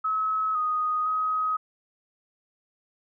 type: tone with pitch steps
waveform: sine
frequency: 1286 / 1244 / 1263 Hz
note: E6 / D#6 / D#6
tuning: -43 / -1 / +26 cents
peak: -23 dBFS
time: 0.04-1.57 s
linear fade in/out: 10 ms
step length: 510 ms
effects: none